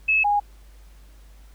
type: tone pair in turn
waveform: sine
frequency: 2594 / 821.8 Hz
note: E7 / G#5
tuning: -28 / -18 cents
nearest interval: octave + minor sixth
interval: 1990 cents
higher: first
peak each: -16 / -17 dBFS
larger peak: first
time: 0.08-0.24 / 0.24-0.4 s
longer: neither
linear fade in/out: 10 ms
effects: added 50 Hz sine -45 dBFS peak until 1.54 s + pink hiss -58 dBFS RMS until 1.54 s